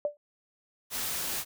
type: tone with exponential decay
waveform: sine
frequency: 587.3 Hz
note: D5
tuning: in tune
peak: -22 dBFS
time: 0.05-0.17 s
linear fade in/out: 1 ms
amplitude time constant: 24 ms
type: noise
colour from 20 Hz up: white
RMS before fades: -33 dBFS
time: 0.9-1.45 s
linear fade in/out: 50 ms
effects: none